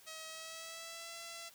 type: tone with pitch glide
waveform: 5% pulse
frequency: 638 to 673.6 Hz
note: D#5 to E5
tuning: +43 to +37 cents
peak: -34 dBFS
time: 0.06-1.5 s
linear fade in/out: 20 ms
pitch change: +94 cents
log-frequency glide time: 0.28-1.14 s
effects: white hiss -61 dBFS RMS until 1.54 s + high-pass 60 Hz 12 dB/octave